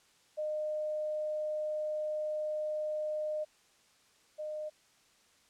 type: tone pair in turn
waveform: sine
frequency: 611 / 611 Hz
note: D#5 / D#5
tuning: -32 / -32 cents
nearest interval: unison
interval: 0 cents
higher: neither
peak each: -32 / -36 dBFS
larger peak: first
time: 0.37-3.45 / 4.38-4.7 s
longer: first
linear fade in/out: 20 ms
effects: white hiss -66 dBFS RMS until 5.49 s + low-pass 8000 Hz 12 dB/octave